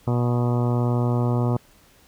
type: harmonic tone with a mistuned harmonic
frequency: 121.2 Hz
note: B2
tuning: 32 cents flat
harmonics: 1 / 2 / 3 / 4 / 5 / 6 / 7 / 8 / 9 / 10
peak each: -20 / -26 / -30 / -32 / -34 / -36 / -37 / -38 / -39 / -40 dBFS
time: 0.07-1.57 s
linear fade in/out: 5 ms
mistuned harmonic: 10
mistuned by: +40 cents
effects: pink hiss -55 dBFS RMS until 2.07 s